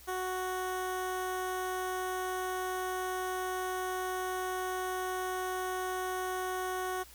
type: tone with notch filter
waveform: 15% pulse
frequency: 370 Hz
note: F#4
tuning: in tune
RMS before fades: -35 dBFS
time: 0.07-7.04 s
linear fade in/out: 20 ms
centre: 4300 Hz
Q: 1.5
effects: added 60 Hz sine -57 dBFS peak until 7.14 s + white hiss -55 dBFS RMS until 7.14 s